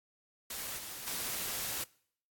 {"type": "noise with level steps", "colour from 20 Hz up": "white", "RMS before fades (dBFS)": [-40, -44, -37], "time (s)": [0.5, 1.84], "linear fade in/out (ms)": 5, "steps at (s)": [0.77, 1.06], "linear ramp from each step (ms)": 20, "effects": ["noise-tail reverb RT60 0.6 s tail -23 dB re dry", "AAC 64 kbps"]}